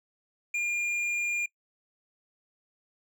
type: tone with hard clipping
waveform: triangle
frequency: 2409 Hz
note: D7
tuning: 43 cents sharp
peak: -28 dBFS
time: 0.54-1.46 s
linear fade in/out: 5 ms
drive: 9 dB
effects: noise-tail reverb RT60 0.1 s tail -23 dB re dry